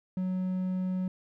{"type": "tone", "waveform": "triangle", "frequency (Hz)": 185, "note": "F#3", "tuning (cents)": 0, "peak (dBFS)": -26, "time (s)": [0.17, 1.08], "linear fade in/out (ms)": 2, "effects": []}